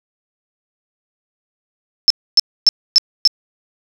sine tone bursts, 5290 Hz, E8, 5 cents sharp, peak -5 dBFS, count 5, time 2.08-3.275 s, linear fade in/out 0 ms, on 23 ms, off 270 ms, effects none

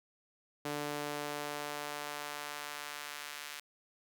sawtooth tone with high-pass filter sweep, 146.83 Hz, D3, in tune, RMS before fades -41 dBFS, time 0.65-3.6 s, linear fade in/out 5 ms, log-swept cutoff 320 to 1900 Hz, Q 0.8, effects none

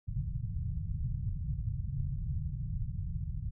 white low-pass noise, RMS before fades -35 dBFS, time 0.07-3.51 s, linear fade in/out 20 ms, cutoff 150 Hz, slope 48 dB/octave, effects none

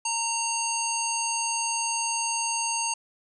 harmonic tone, 920 Hz, A#5, 23 cents flat, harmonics 1 / 3 / 5 / 7 / 9 / 10, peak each -30 / -33 / -35 / -30 / -33 / -40 dBFS, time 0.05-2.94 s, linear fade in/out 5 ms, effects none

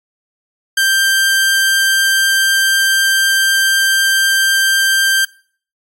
sawtooth tone, 1576 Hz, G6, 9 cents sharp, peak -7 dBFS, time 0.77-5.25 s, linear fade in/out 5 ms, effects noise-tail reverb RT60 0.5 s tail -23 dB re dry + AAC 64 kbps

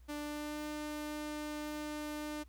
sawtooth tone with pitch glide, 295.3 to 300.3 Hz, D4 to D4, +10 to +39 cents, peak -35 dBFS, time 0.08-2.44 s, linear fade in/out 20 ms, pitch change +29 cents, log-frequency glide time 0.18-0.64 s, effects added 60 Hz sine -55 dBFS peak until 2.48 s + pink hiss -72 dBFS RMS until 2.48 s

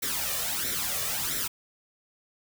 white noise with flanger, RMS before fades -30 dBFS, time 0.02-1.48 s, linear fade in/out 10 ms, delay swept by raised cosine 0.52 to 1.72 ms, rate 1.5 Hz, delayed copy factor +0.7, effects none

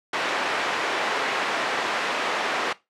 white band-pass noise, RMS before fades -26 dBFS, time 0.13-2.73 s, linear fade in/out 5 ms, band 360 to 1900 Hz, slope 12 dB/octave, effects noise-tail reverb RT60 0.2 s tail -18 dB re dry + low-pass 9000 Hz 12 dB/octave

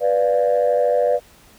sine chord, B diminished, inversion none, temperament equal, 493.9 / 587.3 / 698.5 Hz, B4 / D5 / F5, 0 / 0 / 0 cents, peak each -17 / -17 / -22 dBFS, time 0-1.2 s, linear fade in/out 50 ms, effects tanh soft clip ceiling -8 dBFS + pink hiss -50 dBFS RMS until 1.58 s

